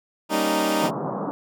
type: chord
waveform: 15% pulse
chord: Eb dominant seventh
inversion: first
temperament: equal with one note detuned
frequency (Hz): 196 / 233.1 / 277.2 / 309.5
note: G3 / Bb3 / Db4 / Eb4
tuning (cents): 0 / 0 / 0 / -9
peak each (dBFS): -21 / -22 / -22 / -16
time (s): 0.29-0.91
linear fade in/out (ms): 50
type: band-pass noise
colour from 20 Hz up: pink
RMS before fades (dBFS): -28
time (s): 0.82-1.31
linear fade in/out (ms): 0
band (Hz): 140 to 1200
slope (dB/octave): 48
effects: none